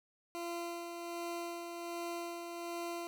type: tone with tremolo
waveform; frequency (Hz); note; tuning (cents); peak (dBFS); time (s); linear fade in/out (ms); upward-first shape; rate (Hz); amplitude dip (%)
20% pulse; 342.5; F4; -34; -33; 0.35-3.07; 0; sine; 1.3; 40
effects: none